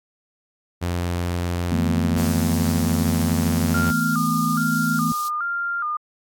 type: tone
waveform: sawtooth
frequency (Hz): 87.5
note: F2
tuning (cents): +4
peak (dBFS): -18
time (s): 0.81-3.92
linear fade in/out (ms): 20
type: chord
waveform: sine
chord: E suspended fourth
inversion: none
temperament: equal with one note detuned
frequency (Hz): 162.36 / 220 / 246.9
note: E3 / A3 / B3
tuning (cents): -26 / 0 / 0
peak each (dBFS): -24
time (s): 1.72-5.12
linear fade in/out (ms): 0
type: high-pass noise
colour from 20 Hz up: pink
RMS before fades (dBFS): -35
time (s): 2.17-5.29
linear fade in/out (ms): 10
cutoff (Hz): 4500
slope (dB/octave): 24
type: tone with vibrato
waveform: sine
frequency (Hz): 1300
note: E6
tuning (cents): -24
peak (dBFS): -22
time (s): 3.74-5.97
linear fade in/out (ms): 5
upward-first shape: square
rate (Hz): 1.2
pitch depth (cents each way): 120
effects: AAC 64 kbps